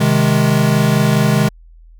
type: chord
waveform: square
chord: Ab major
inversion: first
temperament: equal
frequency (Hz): 130.81 / 155.56 / 207.7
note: C3 / Eb3 / Ab3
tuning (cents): 0 / 0 / 0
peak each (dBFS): -16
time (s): 0-1.49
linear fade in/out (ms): 10
effects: added 41 Hz sine -39 dBFS peak until 1.99 s